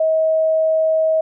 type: tone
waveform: sine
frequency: 637 Hz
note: D#5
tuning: 41 cents sharp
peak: -13 dBFS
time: 0-1.21 s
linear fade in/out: 5 ms
effects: none